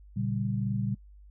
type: chord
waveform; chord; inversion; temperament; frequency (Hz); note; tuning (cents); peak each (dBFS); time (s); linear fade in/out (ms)
sine; G diminished; first; just; 117.6 / 141.12 / 196; Bb2 / Db3 / G3; +16 / +31 / 0; -30 / -34 / -31; 0.16-0.95; 10
effects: noise-tail reverb RT60 0.1 s tail -26 dB re dry + added 50 Hz sine -49 dBFS peak until 1.3 s